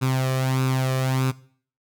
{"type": "tone with flanger", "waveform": "sawtooth", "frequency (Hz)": 130.81, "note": "C3", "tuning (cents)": 0, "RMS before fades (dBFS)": -22, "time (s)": [0.01, 1.32], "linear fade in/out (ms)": 20, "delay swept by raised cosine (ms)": [0.78, 1.7], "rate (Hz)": 1.6, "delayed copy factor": 0.6, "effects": ["noise-tail reverb RT60 0.5 s tail -19 dB re dry"]}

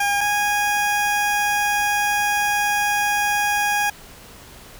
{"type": "tone pair in turn", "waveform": "20% pulse", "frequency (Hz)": [810, 824.2], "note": ["G#5", "G#5"], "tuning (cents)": [-43, -13], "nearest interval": "unison", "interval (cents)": 30, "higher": "second", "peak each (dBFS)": -13, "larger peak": "neither", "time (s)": [[0, 0.21], [0.21, 3.9]], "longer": "second", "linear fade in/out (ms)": 5, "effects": ["pink hiss -43 dBFS RMS until 4.79 s"]}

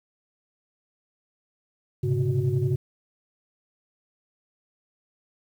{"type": "tone cluster", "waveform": "sine", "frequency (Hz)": [103.7, 125.7, 137, 368.5], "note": ["G#2", "B2", "C#3", "F#4"], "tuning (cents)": [-2, 31, -20, -7], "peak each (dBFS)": [-27, -26, -24, -29], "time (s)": [2.03, 2.76], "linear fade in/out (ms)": 10, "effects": ["tanh soft clip ceiling -13 dBFS", "9-bit"]}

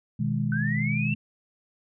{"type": "chord", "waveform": "sine", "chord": "G# minor", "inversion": "first", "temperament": "equal", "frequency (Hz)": [123.47, 155.56, 207.7], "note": ["B2", "D#3", "G#3"], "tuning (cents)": [0, 0, 0], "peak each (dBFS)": -28, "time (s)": [0.19, 1.15], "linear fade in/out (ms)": 10}
{"type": "linear sweep", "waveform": "sine", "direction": "up", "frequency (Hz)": [1500, 2720], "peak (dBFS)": -29, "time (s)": [0.52, 1.14], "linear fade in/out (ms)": 2}
{"effects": []}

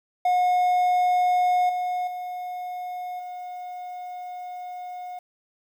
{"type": "tone with level steps", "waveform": "triangle", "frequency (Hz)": 723, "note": "F#5", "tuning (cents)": -40, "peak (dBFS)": [-16, -22, -28, -31], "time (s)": [0.25, 5.19], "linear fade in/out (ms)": 5, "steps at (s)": [1.69, 2.07, 3.19], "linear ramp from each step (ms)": 5, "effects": ["9-bit"]}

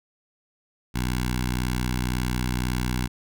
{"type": "tone with notch filter", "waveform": "10% pulse", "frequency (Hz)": 61.9, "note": "B1", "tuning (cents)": 5, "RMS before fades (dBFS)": -26, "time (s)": [0.94, 3.08], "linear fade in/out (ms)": 20, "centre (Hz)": 500, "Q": 0.59, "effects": []}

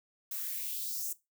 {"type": "noise with high-pass filter sweep", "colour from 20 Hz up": "violet", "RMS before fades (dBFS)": -37, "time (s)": [0.31, 1.13], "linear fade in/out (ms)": 5, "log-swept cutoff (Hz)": [1100, 7500], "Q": 2.5, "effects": ["noise-tail reverb RT60 0.2 s tail -17 dB re dry"]}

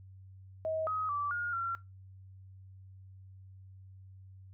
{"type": "tone with pitch steps", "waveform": "sine", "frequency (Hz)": [636, 1264, 1160, 1426, 1366], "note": ["D#5", "D#6", "D6", "F6", "F6"], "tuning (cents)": [38, 27, -22, 36, -39], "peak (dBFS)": -31, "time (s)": [0.65, 1.75], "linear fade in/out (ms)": 0, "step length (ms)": 220, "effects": ["noise-tail reverb RT60 0.2 s tail -19 dB re dry", "added 95 Hz sine -50 dBFS peak until 4.53 s"]}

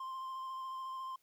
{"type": "tone with vibrato", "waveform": "triangle", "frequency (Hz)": 1049, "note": "C6", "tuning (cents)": 4, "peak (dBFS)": -38, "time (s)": [0, 1.16], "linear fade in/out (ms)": 5, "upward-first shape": "square", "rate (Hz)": 14, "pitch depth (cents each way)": 12, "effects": ["white hiss -75 dBFS RMS until 1.22 s"]}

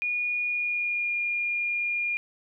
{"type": "tone with pitch glide", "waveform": "sine", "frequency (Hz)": [2444, 2417], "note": ["D#7", "D7"], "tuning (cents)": [-32, 49], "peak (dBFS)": -25, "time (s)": [0.02, 2.17], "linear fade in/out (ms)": 0, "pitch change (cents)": -19, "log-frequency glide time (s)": [0.45, 1.15], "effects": []}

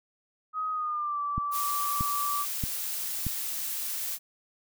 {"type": "tone with pitch glide", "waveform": "sine", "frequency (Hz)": [1259, 1161.2], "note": ["D#6", "D6"], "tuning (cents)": [20, -20], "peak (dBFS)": -28, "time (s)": [0.53, 2.46], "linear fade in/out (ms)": 50, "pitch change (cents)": -140, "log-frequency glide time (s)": [0.71, 1.2]}
{"type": "click train", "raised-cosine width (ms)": 5, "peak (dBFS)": -18, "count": 4, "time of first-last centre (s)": [1.38, 3.267], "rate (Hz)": 1.59}
{"type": "noise", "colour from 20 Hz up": "blue", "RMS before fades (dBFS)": -33, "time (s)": [1.51, 4.19], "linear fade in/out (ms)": 50}
{"effects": []}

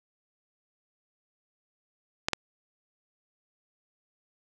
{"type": "clicks", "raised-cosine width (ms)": 0.2, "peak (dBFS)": -8, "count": 2, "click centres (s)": [2.285, 2.333], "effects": []}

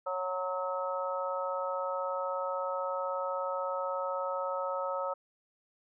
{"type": "harmonic tone", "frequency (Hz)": 183.8, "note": "F#3", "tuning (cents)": -11, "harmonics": [3, 4, 5, 6, 7], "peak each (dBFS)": [-34, -43, -38, -48, -36], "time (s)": [0.06, 5.14], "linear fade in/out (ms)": 10, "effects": []}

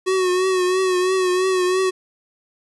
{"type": "tone with vibrato", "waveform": "square", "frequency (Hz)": 370, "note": "F#4", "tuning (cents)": 0, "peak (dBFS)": -17, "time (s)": [0.06, 1.91], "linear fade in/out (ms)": 20, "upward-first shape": "triangle", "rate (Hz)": 3, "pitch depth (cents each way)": 51, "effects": ["resampled to 24000 Hz", "8-bit"]}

